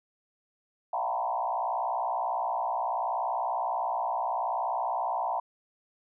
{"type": "tone with frequency modulation", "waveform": "sine", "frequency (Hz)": 830.6, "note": "G#5", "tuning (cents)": 0, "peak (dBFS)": -27, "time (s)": [0.93, 5.4], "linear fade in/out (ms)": 5, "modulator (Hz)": 60.7, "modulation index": 2.8, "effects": []}